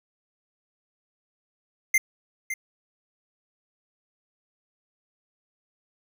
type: tone with echo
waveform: square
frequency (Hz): 2093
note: C7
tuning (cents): 0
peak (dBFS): -17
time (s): 1.94-1.98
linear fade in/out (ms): 5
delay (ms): 560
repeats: 1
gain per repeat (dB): -11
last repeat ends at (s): 2.54
effects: none